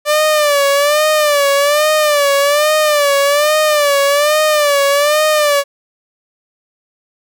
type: tone with vibrato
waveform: sawtooth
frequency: 587.3 Hz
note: D5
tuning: in tune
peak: -6 dBFS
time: 0.05-5.64 s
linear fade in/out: 50 ms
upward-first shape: sine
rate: 1.2 Hz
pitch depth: 86 cents each way
effects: none